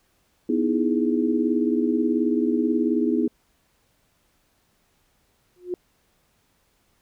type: chord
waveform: sine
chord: E major seventh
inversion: second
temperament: equal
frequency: 246.9 / 311.1 / 329.6 / 415.3 Hz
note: B3 / D#4 / E4 / G#4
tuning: 0 / 0 / 0 / 0 cents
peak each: -23 / -24 / -25 / -27 dBFS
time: 0.49-3.28 s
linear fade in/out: 5 ms
type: tone with exponential growth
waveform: sine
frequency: 358.3 Hz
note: F4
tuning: 44 cents sharp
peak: -21 dBFS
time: 5.56-5.74 s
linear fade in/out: 1 ms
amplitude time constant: 39 ms
effects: pink hiss -66 dBFS RMS until 7.01 s